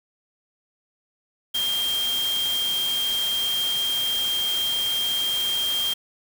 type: tone in noise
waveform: sine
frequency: 3197 Hz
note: G7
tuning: 33 cents sharp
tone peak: -22 dBFS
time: 1.54-5.94 s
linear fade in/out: 10 ms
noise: white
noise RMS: -32 dBFS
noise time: 1.54-5.94 s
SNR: +7 dB
effects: none